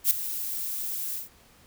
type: noise with ADSR envelope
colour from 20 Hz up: violet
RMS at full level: -18 dBFS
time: 0.04-1.29 s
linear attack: 68 ms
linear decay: 5 ms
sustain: -14 dB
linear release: 140 ms
effects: pink hiss -57 dBFS RMS until 1.66 s